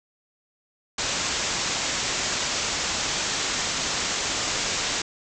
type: low-pass noise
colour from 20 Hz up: white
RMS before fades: -27 dBFS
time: 0.98-5.02 s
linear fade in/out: 5 ms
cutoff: 7600 Hz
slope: 96 dB/octave
effects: none